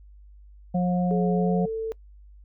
harmonic tone, 179.2 Hz, F3, 45 cents sharp, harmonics 1 / 3 / 4, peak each -21 / -31 / -31 dBFS, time 0.74-1.66 s, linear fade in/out 10 ms
sine tone with pitch glide, 425.4 to 445.3 Hz, G#4 to A4, +42 to +21 cents, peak -26 dBFS, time 1.11-1.92 s, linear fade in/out 0 ms, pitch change +79 cents, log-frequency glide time 1.33-1.59 s
effects noise-tail reverb RT60 0.1 s tail -23 dB re dry + added 50 Hz sine -46 dBFS peak until 2.44 s

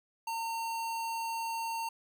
square tone, 912 Hz, A#5, 38 cents flat, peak -34 dBFS, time 0.27-1.89 s, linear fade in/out 5 ms, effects none

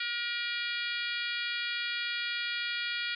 harmonic tone, 476.5 Hz, A#4, 38 cents sharp, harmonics 3 / 4 / 5 / 6 / 7 / 8 / 9 / 10, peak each -37 / -39 / -37 / -43 / -38 / -44 / -43 / -46 dBFS, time 0-3.15 s, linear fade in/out 5 ms, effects none

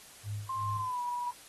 sine tone with tremolo, 103.83 Hz, G#2, in tune, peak -33 dBFS, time 0.23-0.93 s, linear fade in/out 50 ms, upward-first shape sine, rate 2.6 Hz, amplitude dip 95%
sine tone with pitch glide, 1054 to 972.1 Hz, C6 to B5, +12 to -28 cents, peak -32 dBFS, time 0.49-1.31 s, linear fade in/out 5 ms, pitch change -140 cents, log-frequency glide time 0.74-1.01 s
effects white hiss -53 dBFS RMS until 1.48 s + AAC 32 kbps

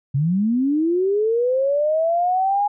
sine linear sweep, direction up, 129.9 to 831 Hz, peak -16 dBFS, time 0.14-2.68 s, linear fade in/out 10 ms, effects none

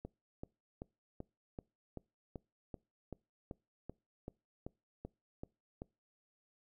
click train, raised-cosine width 2 ms, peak -30 dBFS, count 16, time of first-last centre 0.05-5.819 s, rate 2.6 Hz, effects noise-tail reverb RT60 0.3 s tail -25 dB re dry

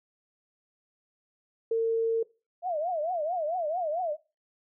sine tone, 454 Hz, A#4, 46 cents flat, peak -23 dBFS, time 1.71-2.23 s, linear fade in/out 5 ms
sine tone with vibrato, 664 Hz, E5, 12 cents sharp, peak -27 dBFS, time 2.62-4.17 s, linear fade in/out 50 ms, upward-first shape triangle, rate 4.5 Hz, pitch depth 230 cents each way
effects noise-tail reverb RT60 0.3 s tail -21 dB re dry

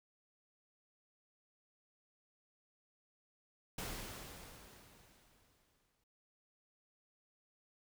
pink noise with exponential decay, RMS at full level -42 dBFS, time 3.78-6.04 s, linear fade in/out 5 ms, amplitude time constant 490 ms, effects none

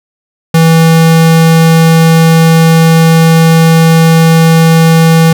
square tone, 163.3 Hz, E3, 16 cents flat, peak -3 dBFS, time 0.54-5.33 s, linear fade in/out 5 ms, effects none

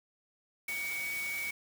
sine tone in noise, 2249 Hz, C#7, 24 cents sharp, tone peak -34 dBFS, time 0.68-1.51 s, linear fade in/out 5 ms, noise white, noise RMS -43 dBFS, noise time 0.68-1.51 s, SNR +6 dB, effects none

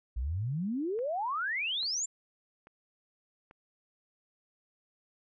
sine exponential sweep, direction up, 55 to 7459 Hz, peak -30 dBFS, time 0.16-2.06 s, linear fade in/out 10 ms
click train, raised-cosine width 0.5 ms, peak -38 dBFS, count 4, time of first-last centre 0.99-3.511 s, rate 1.19 Hz
effects none

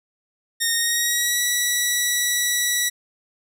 10% pulse tone with pitch glide, 1846 to 1944.5 Hz, A#6 to B6, -17 to -27 cents, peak -10 dBFS, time 0.6-2.9 s, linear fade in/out 20 ms, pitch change +90 cents, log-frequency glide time 0.73-1.42 s, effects none

